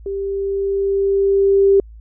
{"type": "tone with level ramp", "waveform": "sine", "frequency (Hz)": 394, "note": "G4", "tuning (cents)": 9, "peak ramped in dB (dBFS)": [-21, -8], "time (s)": [0.06, 1.8], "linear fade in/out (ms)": 2, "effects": ["added 55 Hz sine -36 dBFS peak until 2 s"]}